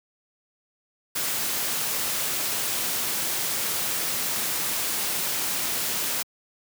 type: noise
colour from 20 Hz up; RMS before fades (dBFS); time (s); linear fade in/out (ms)
white; -27; 1.15-6.23; 10
effects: high-pass 100 Hz 12 dB/octave